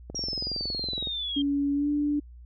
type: click train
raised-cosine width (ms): 2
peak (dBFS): -24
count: 22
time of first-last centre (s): 0.1-1.072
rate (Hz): 21.6
type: exponential sweep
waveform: sine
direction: down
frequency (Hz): 5660 to 3174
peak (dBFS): -29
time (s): 0.15-1.42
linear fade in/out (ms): 5
type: tone with pitch glide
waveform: sine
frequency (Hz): 283.2 to 292.7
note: C#4 to D4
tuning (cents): +37 to -6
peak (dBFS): -23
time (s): 1.36-2.2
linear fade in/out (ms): 10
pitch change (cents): +57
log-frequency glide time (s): 1.74-1.89
effects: added 60 Hz sine -44 dBFS peak until 2.45 s